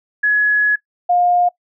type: tone pair in turn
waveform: sine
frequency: 1688 / 709.7 Hz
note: G#6 / F5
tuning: +28 / +28 cents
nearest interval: octave + minor third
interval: 1500 cents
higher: first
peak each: -11 dBFS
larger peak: neither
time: 0.23-0.76 / 1.09-1.49 s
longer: first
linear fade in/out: 10 ms
effects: noise-tail reverb RT60 0.1 s tail -21 dB re dry

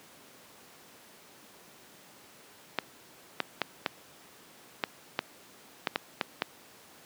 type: clicks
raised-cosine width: 0.3 ms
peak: -10 dBFS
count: 10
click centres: 2.787 / 3.403 / 3.617 / 3.862 / 4.838 / 5.191 / 5.872 / 5.959 / 6.212 / 6.421 s
effects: pink hiss -54 dBFS RMS until 7.05 s + high-pass 200 Hz 12 dB/octave

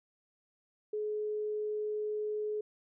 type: tone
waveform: sine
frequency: 423.9 Hz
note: G#4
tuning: 35 cents sharp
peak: -32 dBFS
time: 0.93-2.61 s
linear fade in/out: 5 ms
effects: none

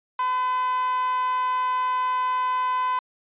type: tone with high-pass filter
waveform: 10% pulse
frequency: 506 Hz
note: B4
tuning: 42 cents sharp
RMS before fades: -24 dBFS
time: 0.19-2.99 s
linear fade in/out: 2 ms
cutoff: 1000 Hz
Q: 9.8
effects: resampled to 8000 Hz

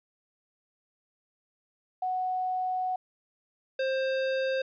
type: tone pair in turn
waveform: sine / square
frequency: 740 / 528.6 Hz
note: F#5 / C5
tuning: 0 / +18 cents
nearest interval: tritone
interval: 582 cents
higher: first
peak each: -27 dBFS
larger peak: neither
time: 2.02-2.96 / 3.79-4.62 s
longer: first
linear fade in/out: 5 ms
effects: resampled to 11025 Hz + 11-bit

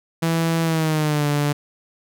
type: tone with pitch glide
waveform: sawtooth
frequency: 164.81 to 145.98 Hz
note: E3 to D3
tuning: 0 to -10 cents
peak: -14 dBFS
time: 0.22-1.53 s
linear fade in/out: 10 ms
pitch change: -210 cents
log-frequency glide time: 0.63-1.27 s
effects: none

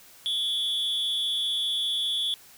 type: tone with amplitude modulation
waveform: triangle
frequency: 3400 Hz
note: G#7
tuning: 40 cents sharp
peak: -20 dBFS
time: 0.26-2.34 s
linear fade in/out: 0 ms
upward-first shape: sine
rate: 245 Hz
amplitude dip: 75%
effects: white hiss -52 dBFS RMS until 2.57 s

